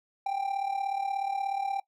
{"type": "tone with amplitude modulation", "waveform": "triangle", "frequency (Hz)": 788, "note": "G5", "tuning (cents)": 9, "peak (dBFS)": -23, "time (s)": [0.26, 1.8], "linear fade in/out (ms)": 5, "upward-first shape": "sine", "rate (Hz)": 36.7, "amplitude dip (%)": 70, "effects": ["noise-tail reverb RT60 0.1 s tail -20 dB re dry"]}